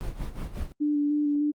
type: noise with tremolo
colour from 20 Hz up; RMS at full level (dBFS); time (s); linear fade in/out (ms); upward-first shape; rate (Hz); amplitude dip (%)
brown; -30; 0.01-0.72; 0; sine; 5.5; 75
type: tone with vibrato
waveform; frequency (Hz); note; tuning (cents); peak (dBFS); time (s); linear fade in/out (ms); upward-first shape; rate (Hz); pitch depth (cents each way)
sine; 293.7; D4; 0; -22; 0.8-1.52; 20; square; 3.3; 15
effects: Opus 24 kbps